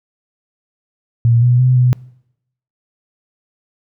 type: tone with pitch steps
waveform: sine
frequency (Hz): 117.4 / 122.8 / 127.3 / 125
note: A#2 / B2 / C3 / B2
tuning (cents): +13 / -9 / -47 / +21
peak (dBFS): -8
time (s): 1.25-1.93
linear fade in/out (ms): 0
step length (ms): 170
effects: noise-tail reverb RT60 0.8 s tail -24 dB re dry